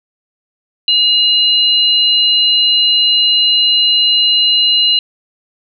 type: tone pair together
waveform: sine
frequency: 2859 / 4040 Hz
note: F7 / B7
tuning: +40 / +39 cents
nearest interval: tritone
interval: 599 cents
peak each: -11 dBFS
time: 0.88-4.99 s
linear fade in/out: 2 ms
effects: none